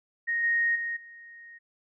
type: tone with level steps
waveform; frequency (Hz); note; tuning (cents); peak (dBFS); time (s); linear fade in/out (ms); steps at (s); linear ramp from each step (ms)
sine; 1864.7; A#6; 0; -25 / -22 / -29 / -45; 0.27-1.59; 20; 0.43 / 0.75 / 0.96; 10
effects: none